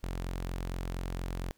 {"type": "tone", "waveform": "sawtooth", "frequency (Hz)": 44.28, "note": "F1", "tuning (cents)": 25, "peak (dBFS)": -30, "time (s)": [0.03, 1.51], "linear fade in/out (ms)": 0, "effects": ["pink hiss -69 dBFS RMS until 1.57 s"]}